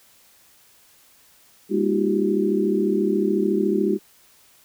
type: tone cluster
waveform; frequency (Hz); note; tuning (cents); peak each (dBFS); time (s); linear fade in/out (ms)
sine; 204.6 / 238 / 312.9 / 352.5 / 386.4; G#3 / A#3 / D#4 / F4 / G4; -26 / +36 / +10 / +16 / -25; -23 / -31 / -25 / -24 / -23; 1.69-3.99; 50
effects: white hiss -55 dBFS RMS until 4.64 s